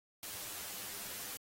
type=noise with comb filter; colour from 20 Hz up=white; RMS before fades=-44 dBFS; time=0.23-1.37 s; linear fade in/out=0 ms; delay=10 ms; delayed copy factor=+0.65; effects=AAC 48 kbps